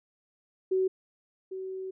sine tone pair in turn, 376.4 / 378.2 Hz, F#4 / F#4, +30 / +38 cents, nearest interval unison, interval 8 cents, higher second, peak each -23 / -34 dBFS, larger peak first, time 0.71-0.88 / 1.51-1.91 s, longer second, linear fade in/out 10 ms, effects none

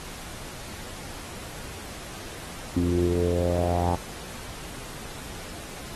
sawtooth tone with low-pass filter sweep, 87.31 Hz, F2, in tune, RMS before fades -24 dBFS, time 2.76-3.96 s, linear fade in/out 10 ms, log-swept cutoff 280 to 870 Hz, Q 6.5, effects pink hiss -40 dBFS RMS until 5.95 s + AAC 32 kbps

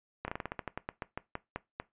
slowing click train, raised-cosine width 0.5 ms, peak -20 dBFS, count 16, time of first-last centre 0.25-1.8 s, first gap 30 ms, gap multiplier 1.16, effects noise-tail reverb RT60 0.2 s tail -19 dB re dry + resampled to 8000 Hz

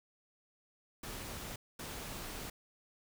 pink noise bursts at uneven times, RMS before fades -44 dBFS, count 2, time 1.03-1.56 / 1.79-2.5 s, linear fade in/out 5 ms, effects none

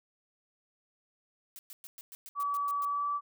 blue noise bursts, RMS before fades -47 dBFS, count 10, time 1.56-2.85 s, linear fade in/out 0 ms, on 30 ms, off 110 ms
sine tone with pitch glide, 1145 to 1156.3 Hz, D6 to D6, -44 to -27 cents, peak -29 dBFS, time 2.35-3.21 s, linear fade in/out 50 ms, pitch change +17 cents, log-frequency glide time 2.87-3.09 s
effects none

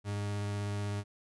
40% pulse tone with vibrato, 102.2 Hz, G#2, 27 cents flat, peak -32 dBFS, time 0.04-1.04 s, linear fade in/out 50 ms, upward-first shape sine, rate 16 Hz, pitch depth 10 cents each way, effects resampled to 24000 Hz

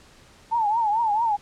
sine tone with vibrato, 880 Hz, A5, in tune, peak -19 dBFS, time 0.51-1.37 s, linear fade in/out 20 ms, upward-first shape triangle, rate 4.5 Hz, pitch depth 150 cents each way, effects pink hiss -52 dBFS RMS until 1.41 s + low-pass 8000 Hz 12 dB/octave

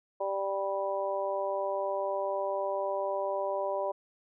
harmonic tone, 196 Hz, G3, in tune, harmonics 2 / 3 / 4 / 5, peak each -37 / -31 / -38 / -36 dBFS, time 0.2-3.92 s, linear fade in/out 10 ms, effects none

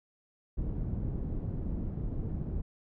pink low-pass noise, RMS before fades -34 dBFS, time 0.57-2.62 s, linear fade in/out 10 ms, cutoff 230 Hz, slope 12 dB/octave, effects none

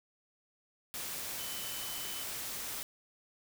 sine tone in noise, 3029 Hz, F#7, 40 cents sharp, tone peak -46 dBFS, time 1.39-2.23 s, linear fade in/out 0 ms, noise white, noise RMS -40 dBFS, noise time 0.94-2.83 s, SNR -9 dB, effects none

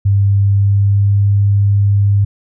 sine tone with pitch glide, 99.6 to 100.76 Hz, G2 to G2, +28 to +48 cents, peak -8 dBFS, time 0.05-2.25 s, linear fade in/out 10 ms, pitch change +20 cents, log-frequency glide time 0.45-1.24 s, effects none

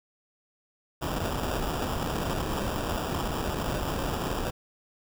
pink noise with sample-and-hold, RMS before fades -30 dBFS, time 1.01-4.51 s, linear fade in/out 20 ms, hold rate 2100 Hz, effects none

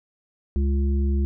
harmonic tone, 69.3 Hz, C#2, in tune, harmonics 1 / 3 / 5, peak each -19 / -29 / -33 dBFS, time 0.56-1.25 s, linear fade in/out 0 ms, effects none

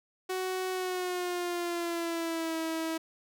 sawtooth tone with pitch glide, 372.2 to 324 Hz, F#4 to E4, +10 to -30 cents, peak -27 dBFS, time 0.29-2.98 s, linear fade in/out 10 ms, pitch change -240 cents, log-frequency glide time 0.71-2.56 s, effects none

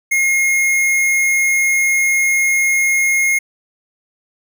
square tone, 2148 Hz, C7, 45 cents sharp, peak -13 dBFS, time 0.11-3.39 s, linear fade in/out 10 ms, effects none

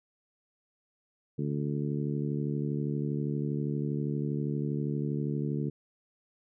harmonic tone, 72.5 Hz, D2, 22 cents flat, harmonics 2 / 3 / 4 / 5 / 6, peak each -31 / -35 / -37 / -39 / -41 dBFS, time 1.38-5.7 s, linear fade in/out 10 ms, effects none

